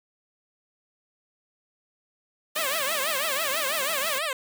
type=high-pass noise; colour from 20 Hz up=white; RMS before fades=-32 dBFS; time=2.55-4.19 s; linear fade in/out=10 ms; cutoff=160 Hz; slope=96 dB/octave
type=tone with vibrato; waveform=10% pulse; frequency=587.3 Hz; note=D5; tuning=in tune; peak=-18 dBFS; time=2.56-4.33 s; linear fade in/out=2 ms; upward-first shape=triangle; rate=6.1 Hz; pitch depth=240 cents each way
effects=none